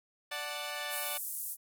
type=chord; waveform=10% pulse; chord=D major; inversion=none; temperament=equal; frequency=587.3 / 740 / 880 Hz; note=D5 / F#5 / A5; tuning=0 / 0 / 0 cents; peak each=-31 / -33 / -35 dBFS; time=0.31-1.18 s; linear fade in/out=10 ms
type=band-pass noise; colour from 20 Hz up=pink; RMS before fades=-39 dBFS; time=0.89-1.57 s; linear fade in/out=50 ms; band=9600 to 16000 Hz; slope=24 dB/octave
effects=none